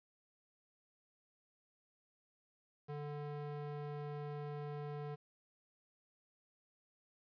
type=tone with band-pass filter; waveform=square; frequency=146.83 Hz; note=D3; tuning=in tune; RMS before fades=-44 dBFS; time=2.88-5.16 s; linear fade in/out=20 ms; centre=460 Hz; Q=0.65; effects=resampled to 11025 Hz + 12-bit